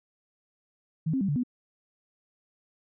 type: tone with pitch steps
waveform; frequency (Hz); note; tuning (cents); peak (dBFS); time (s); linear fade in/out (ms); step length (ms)
sine; 159.5 / 266 / 195.7 / 144.9 / 247.7; D#3 / C4 / G3 / D3 / B3; +43 / +29 / -3 / -23 / +5; -24; 1.06-1.435; 10; 75
effects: none